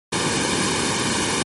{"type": "noise with comb filter", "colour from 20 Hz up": "pink", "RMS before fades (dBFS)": -21, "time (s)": [0.12, 1.43], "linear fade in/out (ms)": 10, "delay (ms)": 1.5, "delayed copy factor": -0.65, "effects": ["high-pass 100 Hz 12 dB/octave", "MP3 48 kbps"]}